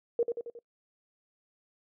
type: tone with echo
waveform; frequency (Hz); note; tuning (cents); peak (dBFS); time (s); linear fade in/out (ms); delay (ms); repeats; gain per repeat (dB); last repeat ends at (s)
sine; 470.5; A#4; +16; -22; 0.19-0.23; 2; 90; 4; -5; 0.59
effects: noise-tail reverb RT60 0.1 s tail -23 dB re dry